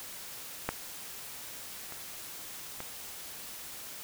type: clicks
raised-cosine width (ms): 0.5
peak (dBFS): -14 / -28 / -23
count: 3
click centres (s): 0.69 / 1.923 / 2.804
effects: white hiss -44 dBFS RMS until 4.03 s